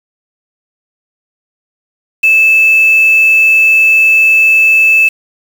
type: tone with quantisation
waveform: sine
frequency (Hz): 2624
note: E7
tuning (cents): -9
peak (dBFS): -4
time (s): 2.23-5.09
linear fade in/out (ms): 10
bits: 4
effects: none